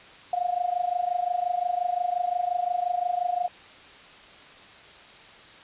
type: tone with amplitude modulation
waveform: sine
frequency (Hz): 713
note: F5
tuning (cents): +36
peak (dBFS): -20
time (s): 0.33-3.48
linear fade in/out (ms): 2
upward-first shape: sine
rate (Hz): 25.7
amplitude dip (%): 85
effects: white hiss -48 dBFS RMS until 5.63 s + resampled to 8000 Hz